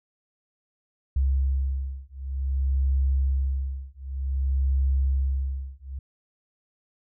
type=beating tone pair; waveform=sine; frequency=66.9 / 67.44 Hz; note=C2 / C#2; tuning=+39 / -47 cents; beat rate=0.54 Hz; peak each=-25 dBFS; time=1.16-5.99 s; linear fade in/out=5 ms; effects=none